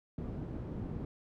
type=low-pass noise; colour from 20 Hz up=white; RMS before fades=-40 dBFS; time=0.18-1.05 s; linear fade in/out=2 ms; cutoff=230 Hz; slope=12 dB/octave; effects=none